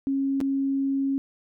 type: tone with dropouts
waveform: sine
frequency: 273 Hz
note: C#4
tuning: 26 cents flat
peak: -22 dBFS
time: 0.07-1.18 s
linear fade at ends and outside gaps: 0 ms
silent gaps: 0.404-0.412 s
effects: none